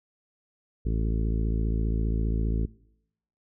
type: harmonic tone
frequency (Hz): 55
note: A1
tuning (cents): 0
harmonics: 1 / 2 / 3 / 4 / 5 / 6 / 7 / 8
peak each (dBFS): -25 / -31 / -35 / -37 / -39 / -41 / -42 / -43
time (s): 0.85-2.66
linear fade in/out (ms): 10
effects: noise-tail reverb RT60 0.8 s tail -22 dB re dry